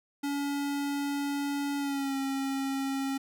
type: tone with pitch glide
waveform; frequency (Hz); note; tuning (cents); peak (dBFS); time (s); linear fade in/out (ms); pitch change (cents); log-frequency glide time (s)
square; 283.7 to 271.4; C#4 to C#4; +40 to -36; -30; 0.23-3.18; 10; -76; 1.78-2.16
effects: none